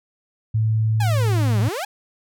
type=tone; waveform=sine; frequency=110 Hz; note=A2; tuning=in tune; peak=-16 dBFS; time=0.54-1.69 s; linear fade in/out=10 ms
type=exponential two-way sweep; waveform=sawtooth; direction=down then up; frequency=863 to 188.2 to 863 Hz; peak=-21 dBFS; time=1-1.85 s; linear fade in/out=5 ms; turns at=1.6 s
effects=none